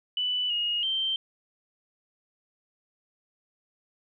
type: tone with pitch steps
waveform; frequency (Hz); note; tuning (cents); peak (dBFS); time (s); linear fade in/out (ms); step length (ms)
sine; 2980 / 2870 / 3130; F#7 / F7 / G7; +12 / +47 / -3; -25; 0.17-1.16; 2; 330
effects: none